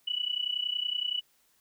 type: tone with amplitude modulation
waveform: sine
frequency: 2954 Hz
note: F#7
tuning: 3 cents flat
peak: -25 dBFS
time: 0.07-1.21 s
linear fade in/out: 10 ms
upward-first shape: sine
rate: 30.7 Hz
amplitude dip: 85%
effects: white hiss -68 dBFS RMS until 1.6 s